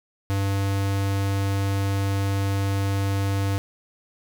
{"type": "tone", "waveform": "square", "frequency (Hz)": 98.5, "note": "G2", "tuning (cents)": 9, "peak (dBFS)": -22, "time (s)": [0.3, 3.58], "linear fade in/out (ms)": 0, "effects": []}